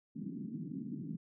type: band-pass noise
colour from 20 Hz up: pink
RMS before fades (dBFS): -42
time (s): 0.15-1.17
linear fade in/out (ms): 10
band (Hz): 150 to 300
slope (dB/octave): 48
effects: none